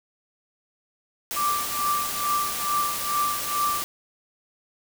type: noise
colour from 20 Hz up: white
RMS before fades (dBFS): -30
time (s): 1.31-3.84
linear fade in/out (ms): 0
type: tone with tremolo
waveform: sine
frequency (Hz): 1174.7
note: D6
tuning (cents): 0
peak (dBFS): -20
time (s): 1.36-3.83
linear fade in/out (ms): 10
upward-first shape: triangle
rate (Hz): 2.3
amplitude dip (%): 95
effects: none